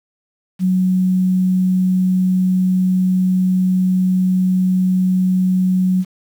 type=tone with quantisation; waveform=sine; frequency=185 Hz; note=F#3; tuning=in tune; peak=-12 dBFS; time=0.59-6.05 s; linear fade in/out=50 ms; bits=7; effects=none